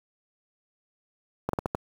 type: slowing click train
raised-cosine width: 1 ms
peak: -12 dBFS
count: 5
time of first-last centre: 1.49-1.749 s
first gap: 43 ms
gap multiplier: 1.28
effects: high-pass 60 Hz 12 dB/octave + 7-bit